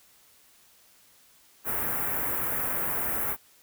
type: band-stop noise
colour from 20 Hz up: white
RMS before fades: -29 dBFS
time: 1.64-3.37 s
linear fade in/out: 50 ms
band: 1900 to 12000 Hz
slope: 24 dB/octave
effects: white hiss -59 dBFS RMS until 3.62 s